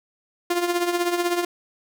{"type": "tone with tremolo", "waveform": "sawtooth", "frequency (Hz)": 349.5, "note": "F4", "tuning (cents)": 1, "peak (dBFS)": -14, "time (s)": [0.5, 1.45], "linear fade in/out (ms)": 5, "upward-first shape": "triangle", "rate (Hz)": 16, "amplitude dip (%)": 70, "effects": []}